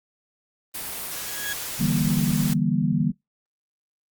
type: noise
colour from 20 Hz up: white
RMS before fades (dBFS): -32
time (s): 0.74-2.54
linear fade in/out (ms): 10
type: tone with exponential growth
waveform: 35% pulse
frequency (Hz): 1661.2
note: G#6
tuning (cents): 0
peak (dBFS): -24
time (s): 1.02-1.53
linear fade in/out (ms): 5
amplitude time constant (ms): 110
type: chord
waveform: sine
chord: E half-diminished seventh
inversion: third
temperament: equal with one note detuned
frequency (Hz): 146.83 / 164.81 / 196 / 238.1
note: D3 / E3 / G3 / Bb3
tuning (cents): 0 / 0 / 0 / +37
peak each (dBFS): -25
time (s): 1.79-3.12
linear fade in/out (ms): 20
effects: noise-tail reverb RT60 0.2 s tail -26 dB re dry + Opus 32 kbps